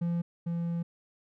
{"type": "tone pair in turn", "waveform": "triangle", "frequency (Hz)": [171.1, 169.82], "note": ["F3", "F3"], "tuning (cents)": [-35, -48], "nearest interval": "unison", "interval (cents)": 13, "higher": "first", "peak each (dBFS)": [-25, -27], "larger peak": "first", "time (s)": [[0.01, 0.22], [0.46, 0.83]], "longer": "second", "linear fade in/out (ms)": 10, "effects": []}